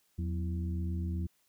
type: harmonic tone with a mistuned harmonic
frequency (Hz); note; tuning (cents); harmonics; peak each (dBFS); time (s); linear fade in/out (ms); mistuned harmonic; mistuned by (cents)
82.8; E2; +8; 1 / 2 / 3 / 4; -32 / -38 / -48 / -46; 0.18-1.27; 10; 2; +150
effects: white hiss -72 dBFS RMS until 1.48 s